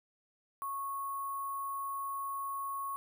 sine tone with sample-and-hold, 1100 Hz, C#6, 14 cents flat, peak -35 dBFS, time 0.62-2.96 s, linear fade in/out 0 ms, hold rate 11025 Hz, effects none

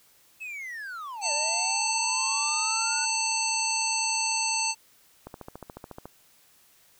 triangle linear two-way sweep, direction down then up, 2637 to 567 to 1488 Hz, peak -33 dBFS, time 0.4-3.06 s, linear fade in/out 20 ms, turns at 1.32 s
harmonic tone, 891 Hz, A5, 22 cents sharp, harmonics 1 / 3 / 5 / 7 / 9, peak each -31 / -31 / -31 / -31 / -31 dBFS, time 1.21-4.75 s, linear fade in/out 50 ms
click train, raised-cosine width 1 ms, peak -25 dBFS, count 12, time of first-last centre 5.27-6.056 s, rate 14 Hz
effects white hiss -60 dBFS RMS until 6.99 s

